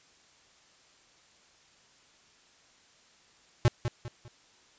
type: tone with echo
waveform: square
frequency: 120.2 Hz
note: B2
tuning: 46 cents flat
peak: -19 dBFS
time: 3.65-3.68 s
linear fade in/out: 0 ms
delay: 200 ms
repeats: 3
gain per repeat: -9 dB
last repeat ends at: 4.28 s
effects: white hiss -61 dBFS RMS until 4.78 s + resampled to 16000 Hz